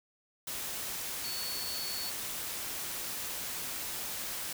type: tone in noise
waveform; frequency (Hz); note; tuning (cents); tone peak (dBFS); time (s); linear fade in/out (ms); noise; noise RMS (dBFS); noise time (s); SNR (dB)
sine; 4435; C#8; 0; -38; 1.24-2.1; 5; white; -38; 0.47-4.53; -3
effects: none